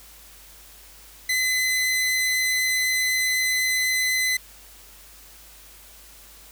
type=tone; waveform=sawtooth; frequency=2026 Hz; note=B6; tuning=44 cents sharp; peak=-17 dBFS; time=1.29-4.37 s; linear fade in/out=5 ms; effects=added 50 Hz sine -52 dBFS peak until 6.51 s + white hiss -48 dBFS RMS until 6.51 s